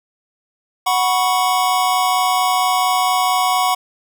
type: chord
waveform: square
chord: F# suspended fourth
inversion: none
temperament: equal with one note detuned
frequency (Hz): 740 / 984.3 / 1108.7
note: F#5 / B5 / C#6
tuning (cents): 0 / -6 / 0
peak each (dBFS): -18 / -21 / -20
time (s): 0.86-3.75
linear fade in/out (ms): 10
effects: none